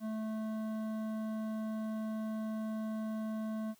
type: tone with hard clipping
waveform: triangle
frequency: 218.4 Hz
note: A3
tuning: 13 cents flat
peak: -37 dBFS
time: 0-3.75 s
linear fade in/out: 50 ms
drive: 15 dB
effects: white hiss -66 dBFS RMS until 3.79 s